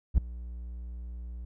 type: tone with ADSR envelope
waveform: triangle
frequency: 59.7 Hz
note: A#1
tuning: 42 cents sharp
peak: -13 dBFS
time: 0.14-1.45 s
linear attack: 39 ms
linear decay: 4 ms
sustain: -22 dB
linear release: 4 ms
effects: none